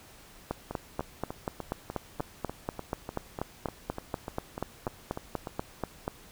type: two click trains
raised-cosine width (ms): 1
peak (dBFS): -16 / -21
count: 24 / 17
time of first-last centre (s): 0.51-6.079 / 0.71-5.472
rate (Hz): 4.13 / 3.36
effects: pink hiss -53 dBFS RMS until 6.31 s